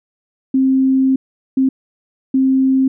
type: tone bursts at uneven times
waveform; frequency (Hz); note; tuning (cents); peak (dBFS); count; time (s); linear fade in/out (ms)
sine; 264.6; C4; +20; -10; 3; 0.54-1.16 / 1.57-1.69 / 2.34-2.88; 5
effects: none